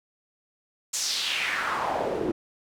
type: noise with band-pass filter sweep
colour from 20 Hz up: pink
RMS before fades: -28 dBFS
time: 0.93-2.32 s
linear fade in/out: 10 ms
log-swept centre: 7200 to 310 Hz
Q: 2.8
effects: none